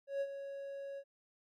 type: tone with ADSR envelope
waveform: triangle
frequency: 554.4 Hz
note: C#5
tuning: in tune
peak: -30 dBFS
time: 0.07-1.04 s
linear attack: 140 ms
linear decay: 53 ms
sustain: -10 dB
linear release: 61 ms
effects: none